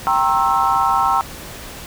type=chord; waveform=sine; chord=C dominant seventh; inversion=second; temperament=equal with one note detuned; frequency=784 / 932.3 / 1071.6 / 1318.5 Hz; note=G5 / Bb5 / C6 / E6; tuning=0 / 0 / +41 / 0 cents; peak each=-19 dBFS; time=0.07-1.21 s; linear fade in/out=0 ms; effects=pink hiss -34 dBFS RMS until 1.86 s